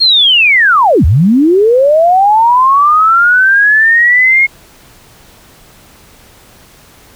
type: linear two-way sweep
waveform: sine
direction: down then up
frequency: 4318 to 65.41 to 2170 Hz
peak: -4 dBFS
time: 0-4.47 s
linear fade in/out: 20 ms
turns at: 1.05 s
effects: pink hiss -41 dBFS RMS until 7.15 s